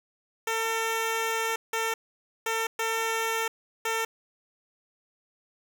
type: tone bursts at uneven times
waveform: 10% pulse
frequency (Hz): 450.6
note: A4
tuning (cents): +41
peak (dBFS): -18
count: 5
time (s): 0.47-1.56 / 1.73-1.94 / 2.46-2.67 / 2.79-3.48 / 3.85-4.05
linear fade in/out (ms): 5
effects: none